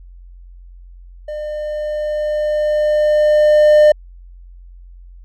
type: tone with level ramp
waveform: triangle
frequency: 603 Hz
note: D5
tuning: 46 cents sharp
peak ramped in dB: -21 to -3 dBFS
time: 1.28-3.92 s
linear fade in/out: 5 ms
effects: added 44 Hz sine -36 dBFS peak until 5.24 s